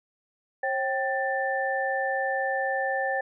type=tone cluster; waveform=sine; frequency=538 / 778 / 1774 Hz; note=C5 / G5 / A6; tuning=+48 / -13 / +14 cents; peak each=-29 dBFS; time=0.63-3.21 s; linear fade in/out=5 ms; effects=none